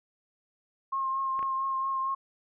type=tone with vibrato; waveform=sine; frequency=1070 Hz; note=C6; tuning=38 cents sharp; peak=-27 dBFS; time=0.92-2.15 s; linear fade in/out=10 ms; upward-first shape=triangle; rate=4.4 Hz; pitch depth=23 cents each way
type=clicks; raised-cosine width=0.5 ms; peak=-27 dBFS; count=2; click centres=1.392 / 1.428 s
effects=none